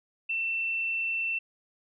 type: tone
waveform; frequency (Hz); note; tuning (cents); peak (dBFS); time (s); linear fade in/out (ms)
sine; 2685; E7; +31; -27; 0.29-1.39; 10
effects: none